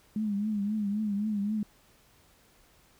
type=tone with vibrato; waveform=sine; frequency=208.2 Hz; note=G#3; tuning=5 cents sharp; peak=-27 dBFS; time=0.16-1.63 s; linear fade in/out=2 ms; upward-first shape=triangle; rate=3.8 Hz; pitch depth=94 cents each way; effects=pink hiss -62 dBFS RMS until 2.99 s